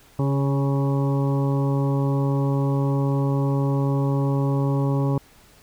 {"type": "harmonic tone with a mistuned harmonic", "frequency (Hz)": 138.59, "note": "C#3", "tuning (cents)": 0, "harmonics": [1, 2, 3, 4, 6, 7, 8], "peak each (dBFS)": [-20, -26, -30, -32, -36, -37, -38], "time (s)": [0.19, 5.18], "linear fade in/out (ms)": 2, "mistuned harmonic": 3, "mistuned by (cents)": -16, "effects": ["pink hiss -53 dBFS RMS until 5.62 s"]}